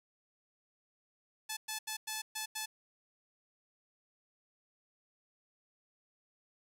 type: tone bursts at uneven times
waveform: 5% pulse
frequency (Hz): 868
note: A5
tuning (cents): -24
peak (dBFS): -25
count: 6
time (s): 1.49-1.57 / 1.68-1.79 / 1.87-1.97 / 2.07-2.22 / 2.35-2.46 / 2.55-2.66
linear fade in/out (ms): 10
effects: none